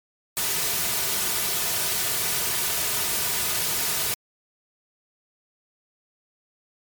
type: noise with comb filter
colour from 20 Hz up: white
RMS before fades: -25 dBFS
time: 0.37-4.14 s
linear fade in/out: 0 ms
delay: 3.7 ms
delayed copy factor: -0.55
effects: MP3 96 kbps